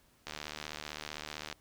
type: click train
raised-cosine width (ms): 0.2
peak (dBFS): -22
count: 96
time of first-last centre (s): 0.27-1.527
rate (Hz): 75.6
effects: pink hiss -67 dBFS RMS until 1.6 s